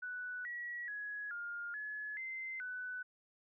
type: tone with pitch steps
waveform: sine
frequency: 1484 / 1923 / 1676 / 1413 / 1703 / 2074 / 1496 Hz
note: F#6 / B6 / G#6 / F6 / G#6 / C7 / F#6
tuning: +5 / -47 / +15 / +20 / +43 / -16 / +19 cents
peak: -40 dBFS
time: 0.02-3.03 s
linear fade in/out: 10 ms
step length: 430 ms
effects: none